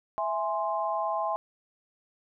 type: chord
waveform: sine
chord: E augmented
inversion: none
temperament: equal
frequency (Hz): 659.3 / 830.6 / 1046.5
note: E5 / G#5 / B#5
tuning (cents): 0 / 0 / 0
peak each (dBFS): -31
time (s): 0.18-1.36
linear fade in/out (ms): 0
effects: none